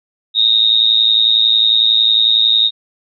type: tone with amplitude modulation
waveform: sine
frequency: 3729 Hz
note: A#7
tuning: in tune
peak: -5 dBFS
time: 0.34-2.71 s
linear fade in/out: 50 ms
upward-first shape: sine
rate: 111 Hz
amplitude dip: 85%
effects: none